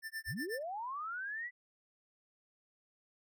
square tone with tremolo, 1779 Hz, A6, 19 cents sharp, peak -38 dBFS, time 0.02-0.63 s, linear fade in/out 50 ms, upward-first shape sine, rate 8.2 Hz, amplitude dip 100%
sine linear sweep, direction up, 44.97 to 2000 Hz, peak -38 dBFS, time 0.26-1.51 s, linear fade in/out 50 ms
effects none

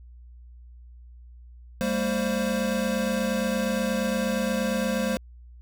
square tone cluster, 198.4 / 226.9 / 525 Hz, G3 / A#3 / C5, +21 / -47 / +6 cents, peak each -29 dBFS, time 1.81-5.17 s, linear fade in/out 0 ms, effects added 60 Hz sine -44 dBFS peak until 5.61 s

